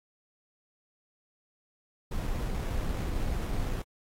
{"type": "noise with sample-and-hold", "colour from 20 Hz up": "brown", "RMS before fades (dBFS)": -31, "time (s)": [2.11, 3.82], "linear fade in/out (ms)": 5, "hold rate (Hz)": 4410, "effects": ["AAC 48 kbps"]}